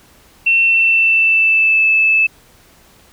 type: tone with pitch glide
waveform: sine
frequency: 2700 to 2620 Hz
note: E7 to E7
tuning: +41 to -11 cents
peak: -9 dBFS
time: 0.46-2.27 s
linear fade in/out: 10 ms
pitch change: -52 cents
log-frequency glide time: 0.65-1.85 s
effects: pink hiss -48 dBFS RMS until 3.12 s

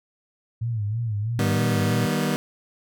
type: tone with vibrato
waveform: sine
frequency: 110 Hz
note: A2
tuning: in tune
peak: -23 dBFS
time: 0.61-2.06 s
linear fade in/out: 10 ms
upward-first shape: sine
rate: 3.1 Hz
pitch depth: 130 cents each way
type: chord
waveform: sawtooth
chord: Eb augmented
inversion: none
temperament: just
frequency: 155.56 / 194.45 / 243.1 Hz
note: Eb3 / G3 / B3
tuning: 0 / -14 / -27 cents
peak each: -22 dBFS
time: 1.39-2.36 s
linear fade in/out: 0 ms
effects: none

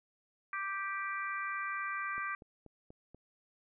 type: harmonic tone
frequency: 392 Hz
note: G4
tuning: in tune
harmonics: 3 / 4 / 5 / 6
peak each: -38 / -40 / -42 / -44 dBFS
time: 0.53-2.35 s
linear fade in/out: 2 ms
type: click train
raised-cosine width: 2 ms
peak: -39 dBFS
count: 5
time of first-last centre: 2.18-3.146 s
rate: 4.14 Hz
effects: none

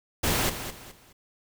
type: noise with echo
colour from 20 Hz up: pink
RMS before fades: -25 dBFS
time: 0.23-0.5 s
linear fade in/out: 10 ms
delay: 210 ms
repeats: 3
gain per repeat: -10 dB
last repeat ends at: 1.13 s
effects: none

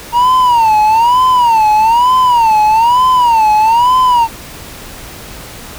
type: tone with vibrato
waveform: triangle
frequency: 932.3 Hz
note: A#5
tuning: in tune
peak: -4 dBFS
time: 0.12-4.28 s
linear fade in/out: 50 ms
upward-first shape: sine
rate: 1.1 Hz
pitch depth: 160 cents each way
effects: pink hiss -30 dBFS RMS until 5.78 s

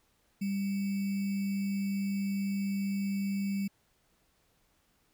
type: tone with sample-and-hold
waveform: sine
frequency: 197.7 Hz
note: G3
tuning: 15 cents sharp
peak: -29 dBFS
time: 0.41-3.68 s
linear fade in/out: 10 ms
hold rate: 2450 Hz
effects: pink hiss -71 dBFS RMS until 5.13 s

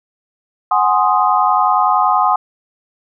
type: chord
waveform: sine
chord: Ab dominant seventh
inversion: third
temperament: equal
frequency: 740 / 830.6 / 1046.5 / 1244.5 Hz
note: Gb5 / Ab5 / C6 / Eb6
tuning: 0 / 0 / 0 / 0 cents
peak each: -16 dBFS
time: 0.71-2.36 s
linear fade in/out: 5 ms
effects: none

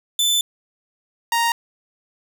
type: tone pair in turn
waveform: sawtooth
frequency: 3520 / 932.3 Hz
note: A7 / A#5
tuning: 0 / 0 cents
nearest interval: octave + major seventh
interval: 2300 cents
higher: first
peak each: -13 dBFS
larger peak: neither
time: 0.19-0.41 / 1.32-1.52 s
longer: first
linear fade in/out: 2 ms
effects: none

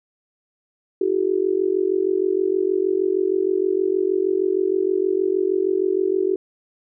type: tone with amplitude modulation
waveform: sine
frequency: 379.3 Hz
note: F#4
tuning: 43 cents sharp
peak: -13 dBFS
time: 1.01-6.36 s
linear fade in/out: 5 ms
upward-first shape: sine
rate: 46.4 Hz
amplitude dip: 95%
effects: none

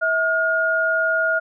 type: tone pair together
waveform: sine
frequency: 647.4 / 1426 Hz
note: E5 / F6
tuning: -31 / +36 cents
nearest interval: octave + major second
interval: 1367 cents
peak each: -22 / -18 dBFS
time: 0.01-1.4 s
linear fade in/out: 20 ms
effects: none

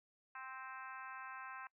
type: harmonic tone with a mistuned harmonic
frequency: 261.6 Hz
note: C4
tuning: in tune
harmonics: 3 / 4 / 5 / 6 / 7 / 8 / 9 / 10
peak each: -56 / -51 / -54 / -52 / -59 / -63 / -64 / -59 dBFS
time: 0.35-1.67 s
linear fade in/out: 2 ms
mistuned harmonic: 7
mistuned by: +19 cents
effects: noise-tail reverb RT60 0.1 s tail -22 dB re dry

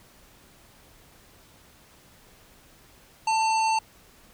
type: harmonic tone with a mistuned harmonic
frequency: 899 Hz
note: A5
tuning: 37 cents sharp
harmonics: 1 / 3 / 5 / 7 / 9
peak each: -21 / -31 / -35 / -38 / -40 dBFS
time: 3.27-3.79 s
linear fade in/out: 5 ms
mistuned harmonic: 1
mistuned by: -25 cents
effects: pink hiss -55 dBFS RMS until 4.33 s

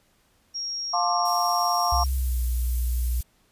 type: tone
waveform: sine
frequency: 5588 Hz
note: F8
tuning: in tune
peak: -28 dBFS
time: 0.54-2.06 s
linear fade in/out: 20 ms
type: chord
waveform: sine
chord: D minor seventh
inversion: first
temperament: just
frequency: 704.8 / 881 / 1057.2 / 1174.7 Hz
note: F5 / A5 / C6 / D6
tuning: +16 / +2 / +18 / 0 cents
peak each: -25 / -29 / -26 / -28 dBFS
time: 0.93-2.04 s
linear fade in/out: 10 ms
type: noise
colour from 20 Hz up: violet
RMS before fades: -36 dBFS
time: 1.25-3.23 s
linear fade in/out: 5 ms
type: tone with pitch glide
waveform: sine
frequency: 65.41 to 60.33 Hz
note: C2 to B1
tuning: 0 to -40 cents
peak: -22 dBFS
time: 1.92-3.21 s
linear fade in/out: 5 ms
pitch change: -140 cents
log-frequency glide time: 2.14-2.4 s
effects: pink hiss -64 dBFS RMS until 3.51 s + resampled to 32000 Hz

